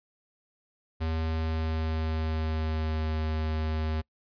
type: tone with pitch glide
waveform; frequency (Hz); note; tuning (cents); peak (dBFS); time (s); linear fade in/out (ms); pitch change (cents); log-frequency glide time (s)
square; 80.3 to 78.47; E2 to D#2; -45 to +15; -28; 1-4.02; 20; -40; 1.15-3.13
effects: noise-tail reverb RT60 0.1 s tail -25 dB re dry + resampled to 11025 Hz